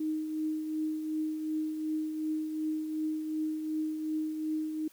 sine tone with tremolo, 311.1 Hz, D#4, in tune, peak -28 dBFS, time 0-4.88 s, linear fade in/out 5 ms, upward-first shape triangle, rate 2.7 Hz, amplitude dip 50%, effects white hiss -60 dBFS RMS until 4.92 s

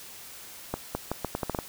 accelerating click train, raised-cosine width 1 ms, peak -14 dBFS, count 9, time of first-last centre 0.74-1.588 s, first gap 210 ms, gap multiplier 0.79, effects white hiss -45 dBFS RMS until 1.68 s

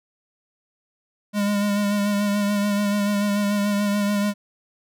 square tone with vibrato, 204.3 Hz, G#3, 28 cents flat, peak -20 dBFS, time 1.33-4.34 s, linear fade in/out 50 ms, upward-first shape sine, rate 6.9 Hz, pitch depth 26 cents each way, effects none

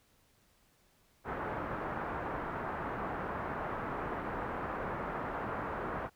white low-pass noise, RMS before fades -38 dBFS, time 1.24-6.1 s, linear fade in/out 50 ms, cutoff 1400 Hz, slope 24 dB/octave, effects pink hiss -69 dBFS RMS until 6.15 s

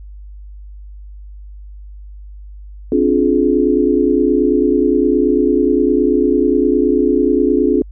sine chord, D half-diminished seventh, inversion third, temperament just, 264.3 / 293.7 / 352.4 / 422.9 Hz, C4 / D4 / F4 / Ab4, +18 / 0 / +16 / +31 cents, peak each -16 dBFS, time 2.92-7.82 s, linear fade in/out 2 ms, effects added 50 Hz sine -31 dBFS peak until 7.91 s

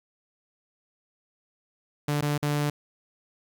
sawtooth tone with dropouts, 146.83 Hz, D3, in tune, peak -20 dBFS, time 2.08-2.7 s, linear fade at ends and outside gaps 5 ms, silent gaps 2.211-2.223 / 2.379-2.426 s, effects 10-bit

